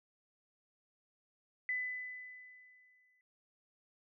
sine tone with exponential decay, 2003 Hz, B6, 24 cents sharp, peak -32 dBFS, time 1.69-3.21 s, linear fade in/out 1 ms, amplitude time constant 330 ms, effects none

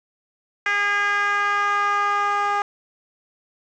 10% pulse tone with band-pass filter sweep, 407.6 Hz, G#4, 32 cents flat, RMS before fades -21 dBFS, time 0.66-2.62 s, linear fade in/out 2 ms, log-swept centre 1800 to 980 Hz, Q 2.6, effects resampled to 16000 Hz + 7-bit

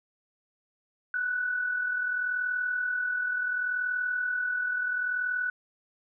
sine tone pair together, 1480 / 1520.7 Hz, F#6 / F#6, 0 / +47 cents, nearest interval unison, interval 47 cents, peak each -27 / -37 dBFS, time 1.14-5.5 s, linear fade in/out 2 ms, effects none

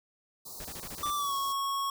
white band-stop noise, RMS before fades -44 dBFS, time 0.45-1.53 s, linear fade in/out 10 ms, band 1200 to 3900 Hz, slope 96 dB/octave
pink noise bursts, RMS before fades -43 dBFS, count 7, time 0.6-1.103 s, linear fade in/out 0 ms, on 47 ms, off 29 ms
square tone with pitch glide, 1174.7 to 1102.4 Hz, D6 to C#6, 0 to -10 cents, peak -30 dBFS, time 1.03-1.9 s, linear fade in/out 2 ms, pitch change -110 cents, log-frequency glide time 1.15-1.34 s
effects none

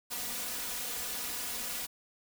white noise with comb filter, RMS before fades -37 dBFS, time 0.1-1.87 s, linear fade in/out 20 ms, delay 4.1 ms, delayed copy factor +0.95, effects none

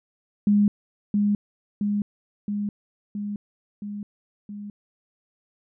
sine tone with echo, 205.6 Hz, G#3, 17 cents flat, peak -15 dBFS, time 0.47-0.68 s, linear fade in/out 2 ms, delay 670 ms, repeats 6, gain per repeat -3 dB, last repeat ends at 4.7 s, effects none

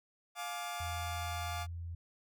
sawtooth chord, D diminished, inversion first, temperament just, 704.8 / 845.8 / 1174.7 Hz, F5 / Ab5 / D6, +16 / +31 / 0 cents, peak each -37 / -42 / -40 dBFS, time 0.35-1.67 s, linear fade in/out 50 ms
sine tone, 84.8 Hz, E2, 50 cents sharp, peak -39 dBFS, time 0.8-1.95 s, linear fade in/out 5 ms
effects none

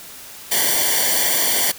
white noise with comb filter, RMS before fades -18 dBFS, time 0.51-1.72 s, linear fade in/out 10 ms, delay 0.77 ms, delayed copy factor -1, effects white hiss -38 dBFS RMS until 1.78 s

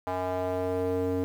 square tone with band-pass filter sweep, 91.9 Hz, F#2, 11 cents flat, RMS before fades -29 dBFS, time 0.07-1.24 s, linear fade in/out 0 ms, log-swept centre 810 to 370 Hz, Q 2.6, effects 9-bit

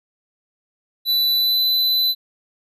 square tone with pitch glide, 3976 to 4008 Hz, B7 to B7, +11 to +25 cents, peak -16 dBFS, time 1.05-2.15 s, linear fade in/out 50 ms, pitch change +14 cents, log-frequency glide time 1.35-1.59 s, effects none

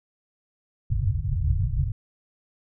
white low-pass noise, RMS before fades -24 dBFS, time 0.9-1.92 s, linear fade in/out 5 ms, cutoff 140 Hz, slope 96 dB/octave, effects none

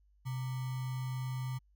sine tone with sample-and-hold, 128.3 Hz, C3, 34 cents flat, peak -34 dBFS, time 0.25-1.59 s, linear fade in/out 20 ms, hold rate 1050 Hz, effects added 50 Hz sine -64 dBFS peak until 1.75 s

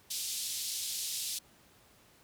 pink band-pass noise, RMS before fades -37 dBFS, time 0.1-1.39 s, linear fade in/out 10 ms, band 3600 to 13000 Hz, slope 24 dB/octave, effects pink hiss -62 dBFS RMS until 2.23 s + high-pass 60 Hz 12 dB/octave

